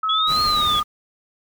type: tone with pitch glide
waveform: sine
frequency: 1288 to 1221.3 Hz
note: E6 to D#6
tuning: -41 to -33 cents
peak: -19 dBFS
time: 0.03-0.83 s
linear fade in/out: 5 ms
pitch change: -92 cents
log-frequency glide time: 0.17-0.49 s
type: exponential two-way sweep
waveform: sine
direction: up then down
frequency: 3322 to 4300 to 3322 Hz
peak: -19 dBFS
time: 0.09-0.8 s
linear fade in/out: 5 ms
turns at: 0.43 s
type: noise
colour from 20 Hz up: pink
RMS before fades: -31 dBFS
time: 0.26-0.84 s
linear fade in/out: 50 ms
effects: none